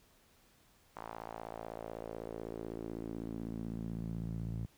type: tone with band-pass filter sweep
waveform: sawtooth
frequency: 56 Hz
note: A1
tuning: 31 cents sharp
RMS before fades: -42 dBFS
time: 0.96-4.66 s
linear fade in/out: 10 ms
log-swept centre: 970 to 130 Hz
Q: 2.2
effects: pink hiss -67 dBFS RMS until 4.77 s